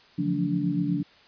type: tone cluster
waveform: sine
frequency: 143 / 171.2 / 179.3 / 218.4 / 289.1 Hz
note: D3 / F3 / F3 / A3 / D4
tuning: -46 / -34 / +46 / -13 / -27 cents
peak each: -32 / -29 / -29 / -36 / -27 dBFS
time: 0.18-1.03 s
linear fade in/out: 10 ms
effects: white hiss -55 dBFS RMS until 1.27 s + resampled to 11025 Hz

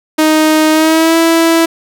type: tone with pitch glide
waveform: sawtooth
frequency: 311.5 to 329.8 Hz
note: D#4 to E4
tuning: +2 to +1 cents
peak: -3 dBFS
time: 0.18-1.66 s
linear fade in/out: 10 ms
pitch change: +99 cents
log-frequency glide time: 0.71-1.17 s
effects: none

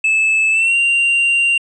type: tone with pitch glide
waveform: triangle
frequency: 2615 to 2770 Hz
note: E7 to F7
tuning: -15 to -15 cents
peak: -10 dBFS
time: 0.04-1.58 s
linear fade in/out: 5 ms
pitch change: +100 cents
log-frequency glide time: 0.51-0.76 s
effects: resampled to 22050 Hz

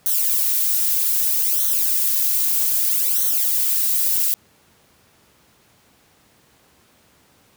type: noise with flanger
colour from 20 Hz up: violet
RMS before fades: -19 dBFS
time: 0.06-4.34 s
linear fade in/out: 0 ms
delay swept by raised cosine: 0.4 to 3.1 ms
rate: 0.63 Hz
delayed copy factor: -0.85
effects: pink hiss -56 dBFS RMS until 7.56 s + high-pass 80 Hz 12 dB/octave

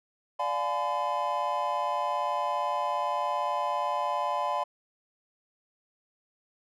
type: chord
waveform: triangle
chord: D diminished seventh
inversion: none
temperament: just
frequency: 587.3 / 704.8 / 845.8 / 1014.9 Hz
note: D5 / F5 / Ab5 / Cb6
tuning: 0 / +16 / +31 / +47 cents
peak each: -32 / -32 / -31 / -28 dBFS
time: 0.39-4.64 s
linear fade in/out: 10 ms
effects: none

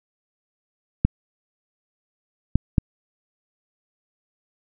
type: clicks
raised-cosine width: 5 ms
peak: -3 dBFS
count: 3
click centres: 1.05 / 2.556 / 2.782 s
effects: none

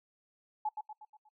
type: tone with echo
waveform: sine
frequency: 853 Hz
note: G#5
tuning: 46 cents sharp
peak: -30 dBFS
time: 0.65-0.69 s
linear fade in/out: 5 ms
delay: 120 ms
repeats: 5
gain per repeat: -6 dB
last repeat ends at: 1.29 s
effects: noise-tail reverb RT60 0.1 s tail -21 dB re dry

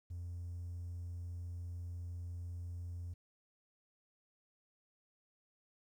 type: tone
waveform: triangle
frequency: 87.1 Hz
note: F2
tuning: 4 cents flat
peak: -38 dBFS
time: 0.1-3.14 s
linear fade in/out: 10 ms
effects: tanh soft clip ceiling -37 dBFS + 12-bit

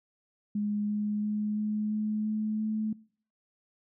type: tone with pitch steps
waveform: sine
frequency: 207.7 / 209.1 / 210.6 / 212.1 / 213.5 / 215 / 216.5 Hz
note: G#3 / G#3 / G#3 / G#3 / G#3 / A3 / A3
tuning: 0 / +12 / +24 / +37 / +48 / -40 / -28 cents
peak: -27 dBFS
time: 0.55-2.93 s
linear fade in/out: 5 ms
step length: 340 ms
effects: noise-tail reverb RT60 0.5 s tail -23 dB re dry

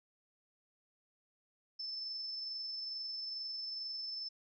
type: tone with amplitude modulation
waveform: sine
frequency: 5274 Hz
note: E8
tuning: in tune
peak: -38 dBFS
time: 1.79-4.29 s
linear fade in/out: 10 ms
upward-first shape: sine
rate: 22.3 Hz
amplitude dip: 25%
effects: none

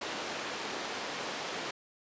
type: band-pass noise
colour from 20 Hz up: pink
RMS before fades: -38 dBFS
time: 0.01-1.71 s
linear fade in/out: 5 ms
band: 340 to 5400 Hz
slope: 12 dB/octave
effects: resampled to 16000 Hz

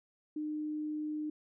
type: tone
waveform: sine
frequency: 303.9 Hz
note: D#4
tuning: 41 cents flat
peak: -34 dBFS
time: 0.36-1.3 s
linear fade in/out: 5 ms
effects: none

